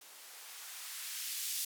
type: noise with band-pass filter sweep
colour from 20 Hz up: violet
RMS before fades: -43 dBFS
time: 0.01-1.65 s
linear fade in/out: 5 ms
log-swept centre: 360 to 4000 Hz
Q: 0.72
effects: none

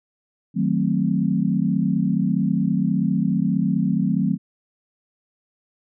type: chord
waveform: sine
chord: D# diminished seventh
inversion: none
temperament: equal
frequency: 155.56 / 185 / 220 / 261.6 Hz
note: D#3 / F#3 / A3 / C4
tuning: 0 / 0 / 0 / 0 cents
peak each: -25 / -21 / -23 / -25 dBFS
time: 0.54-4.38 s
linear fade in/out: 50 ms
effects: none

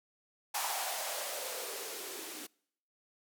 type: noise with band-pass filter sweep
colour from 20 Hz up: violet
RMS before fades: -39 dBFS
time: 0.54-2.47 s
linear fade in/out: 10 ms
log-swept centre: 870 to 300 Hz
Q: 4.8
effects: noise-tail reverb RT60 0.7 s tail -26 dB re dry

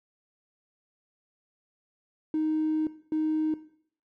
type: tone bursts at uneven times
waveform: triangle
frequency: 311.7 Hz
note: D#4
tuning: 3 cents sharp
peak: -21 dBFS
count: 2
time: 2.34-2.87 / 3.12-3.54 s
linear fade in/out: 2 ms
effects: noise-tail reverb RT60 0.6 s tail -19 dB re dry + tanh soft clip ceiling -21 dBFS

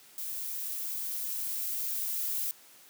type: noise with level ramp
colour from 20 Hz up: violet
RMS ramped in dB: -37 to -32 dBFS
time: 0.18-2.51 s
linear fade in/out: 0 ms
effects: white hiss -56 dBFS RMS until 2.89 s + high-pass 150 Hz 12 dB/octave

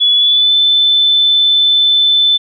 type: tone with pitch glide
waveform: sine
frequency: 3411 to 3521 Hz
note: G#7 to A7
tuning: +46 to 0 cents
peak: -7 dBFS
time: 0-2.38 s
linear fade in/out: 20 ms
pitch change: +54 cents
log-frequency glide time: 0.16-0.53 s
effects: none

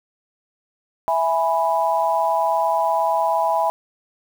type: chord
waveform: sine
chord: E major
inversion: none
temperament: equal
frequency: 659.3 / 830.6 / 987.8 Hz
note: E5 / G#5 / B5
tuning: 0 / 0 / 0 cents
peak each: -21 dBFS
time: 1.08-3.7 s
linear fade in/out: 0 ms
effects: 7-bit

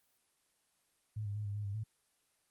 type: tone with pitch steps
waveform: sine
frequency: 107.1 / 101.8 / 105.5 / 101.4 / 104.2 / 99.8 / 109 Hz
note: A2 / G#2 / G#2 / G#2 / G#2 / G2 / A2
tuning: -46 / -34 / +28 / -41 / +6 / +32 / -16 cents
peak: -36 dBFS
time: 1.16-1.839 s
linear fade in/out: 10 ms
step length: 97 ms
effects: white hiss -75 dBFS RMS until 2.5 s + Opus 24 kbps

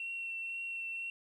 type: tone with vibrato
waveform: sine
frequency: 2717 Hz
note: F7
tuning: 48 cents flat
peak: -36 dBFS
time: 0-1.1 s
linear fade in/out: 2 ms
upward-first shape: triangle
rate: 2 Hz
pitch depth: 13 cents each way
effects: tanh soft clip ceiling -32 dBFS + 12-bit

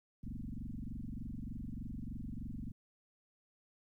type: tone with frequency modulation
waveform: sine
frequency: 101.8 Hz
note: G#2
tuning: 34 cents flat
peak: -40 dBFS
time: 0.23-2.72 s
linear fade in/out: 10 ms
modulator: 23.3 Hz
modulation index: 6.7
effects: 13-bit

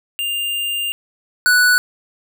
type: tone pair in turn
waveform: square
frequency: 2800 / 1479.9 Hz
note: F7 / F#6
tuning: +4 / 0 cents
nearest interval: major seventh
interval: 1104 cents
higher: first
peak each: -20 / -11 dBFS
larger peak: second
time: 0.19-0.92 / 1.46-1.78 s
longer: first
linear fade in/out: 0 ms
effects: none

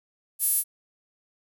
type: tone with high-pass filter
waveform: sawtooth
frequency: 440 Hz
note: A4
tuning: in tune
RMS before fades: -24 dBFS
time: 0.39-0.64 s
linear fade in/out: 50 ms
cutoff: 11000 Hz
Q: 4.8
effects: none

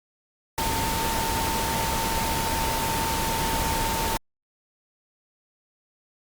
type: tone in noise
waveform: sine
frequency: 900 Hz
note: A5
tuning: 39 cents sharp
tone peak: -28 dBFS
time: 0.58-4.17 s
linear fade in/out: 0 ms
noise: pink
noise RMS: -27 dBFS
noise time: 0.58-4.17 s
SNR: -4 dB
effects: Opus 48 kbps

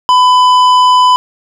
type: tone with tanh clipping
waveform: triangle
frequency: 1002 Hz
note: B5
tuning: 25 cents sharp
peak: -6 dBFS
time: 0.09-1.16 s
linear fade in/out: 0 ms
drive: 15 dB
effects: none

